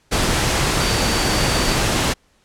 sine tone in noise, 4585 Hz, D8, 42 cents flat, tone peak -27 dBFS, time 0.79-1.76 s, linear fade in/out 20 ms, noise pink, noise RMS -18 dBFS, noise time 0.11-2.14 s, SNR -12 dB, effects pink hiss -59 dBFS RMS until 2.44 s + low-pass 9000 Hz 12 dB/octave

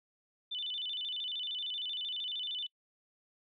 sine tone with vibrato, 3262 Hz, G#7, 32 cents flat, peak -35 dBFS, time 0.51-2.67 s, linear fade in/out 10 ms, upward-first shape square, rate 13 Hz, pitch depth 150 cents each way, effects noise-tail reverb RT60 0.1 s tail -26 dB re dry

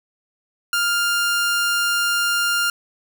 sawtooth tone, 1400 Hz, F6, 4 cents sharp, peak -14 dBFS, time 0.73-2.7 s, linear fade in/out 2 ms, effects none

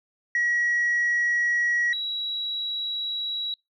sine tone pair in turn, 1914 / 3888 Hz, A#6 / B7, +45 / -28 cents, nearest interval octave, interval 1227 cents, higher second, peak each -19 / -26 dBFS, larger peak first, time 0.35-1.93 / 1.93-3.54 s, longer second, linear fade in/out 2 ms, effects noise-tail reverb RT60 0.2 s tail -25 dB re dry + tanh soft clip ceiling -18 dBFS

